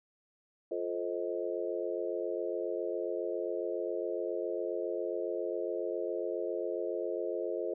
sine chord, F dominant seventh, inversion none, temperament just, 349.2 / 436.5 / 523.8 / 628.6 Hz, F4 / A4 / C5 / Eb5, 0 / -14 / +2 / +18 cents, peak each -37 / -37 / -38 / -39 dBFS, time 0.71-7.74 s, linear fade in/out 5 ms, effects none

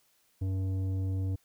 sine tone with tanh clipping, 94.9 Hz, F#2, 44 cents sharp, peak -30 dBFS, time 0.41-1.36 s, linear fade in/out 10 ms, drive 10 dB, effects white hiss -69 dBFS RMS until 1.44 s

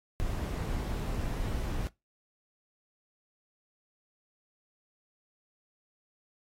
brown noise, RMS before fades -33 dBFS, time 0.2-1.87 s, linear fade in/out 0 ms, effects noise-tail reverb RT60 0.2 s tail -20 dB re dry + AAC 48 kbps

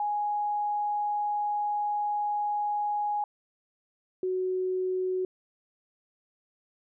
sine tone pair in turn, 830.6 / 370.7 Hz, G#5 / F#4, 0 / +3 cents, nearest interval octave + major second, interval 1397 cents, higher first, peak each -26 dBFS, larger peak neither, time 0-3.24 / 4.23-5.25 s, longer first, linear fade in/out 2 ms, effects none

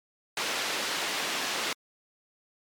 white band-pass noise, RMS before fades -31 dBFS, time 0.37-1.73 s, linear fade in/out 2 ms, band 260 to 4200 Hz, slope 12 dB/octave, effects MP3 96 kbps

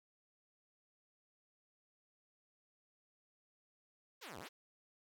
5% pulse exponential two-way sweep, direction down then up, 589 to 77.5 to 589 Hz, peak -37 dBFS, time 4.21-4.49 s, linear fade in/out 20 ms, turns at 4.39 s, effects none

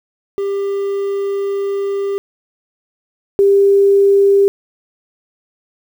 triangle / sine tone pair in turn, 397.4 / 397.4 Hz, G4 / G4, +24 / +24 cents, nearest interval unison, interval 0 cents, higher neither, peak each -14 / -7 dBFS, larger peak second, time 0.38-2.18 / 3.39-4.48 s, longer first, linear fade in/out 0 ms, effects 7-bit

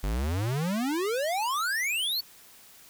square exponential sweep, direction up, 46.25 to 4571 Hz, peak -27 dBFS, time 0.03-2.21 s, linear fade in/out 10 ms, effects white hiss -53 dBFS RMS until 2.89 s

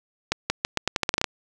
accelerating click train, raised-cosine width 0.2 ms, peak -4 dBFS, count 12, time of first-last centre 0.32-1.242 s, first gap 180 ms, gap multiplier 0.83, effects none

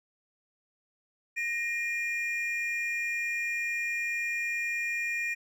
triangle tone pair together, 1864.7 / 2414 Hz, A#6 / D7, 0 / +47 cents, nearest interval major third, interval 447 cents, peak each -32 / -29 dBFS, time 1.36-5.35 s, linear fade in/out 20 ms, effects none

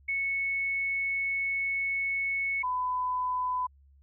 sine tone pair in turn, 2207 / 1003.2 Hz, C#7 / B5, -8 / +27 cents, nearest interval octave + major second, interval 1365 cents, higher first, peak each -27 dBFS, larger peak neither, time 0.08-2.63 / 2.63-3.67 s, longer first, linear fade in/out 10 ms, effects added 69 Hz sine -56 dBFS peak until 4.02 s

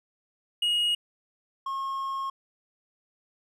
triangle tone pair in turn, 2881 / 1082 Hz, F#7 / C#6, -47 / -42 cents, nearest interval octave + perfect fourth, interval 1695 cents, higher first, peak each -21 / -27 dBFS, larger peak first, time 0.62-0.95 / 1.66-2.3 s, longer second, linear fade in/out 5 ms, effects none

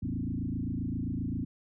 sine tone with frequency modulation, 177 Hz, F3, 23 cents sharp, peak -30 dBFS, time 0.02-1.45 s, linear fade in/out 10 ms, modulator 27.6 Hz, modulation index 3.9, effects none

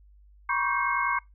sine tone cluster, 963 / 1083 / 1133 / 1568 / 2166 Hz, B5 / C#6 / C#6 / G6 / C#7, -44 / -41 / +37 / 0 / -41 cents, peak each -30 dBFS, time 0.49-1.19 s, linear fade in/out 5 ms, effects noise-tail reverb RT60 0.2 s tail -23 dB re dry + added 50 Hz sine -52 dBFS peak until 1.34 s

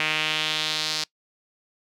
sawtooth tone with band-pass filter sweep, 155 Hz, D#3, 6 cents flat, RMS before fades -26 dBFS, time 0-1.04 s, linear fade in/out 2 ms, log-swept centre 2500 to 4700 Hz, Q 2.7, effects noise-tail reverb RT60 0.1 s tail -23 dB re dry

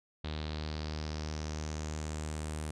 sawtooth tone with low-pass filter sweep, 76.9 Hz, D#2, 20 cents flat, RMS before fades -38 dBFS, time 0.24-2.71 s, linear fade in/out 5 ms, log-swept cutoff 3800 to 9200 Hz, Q 3.9, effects none

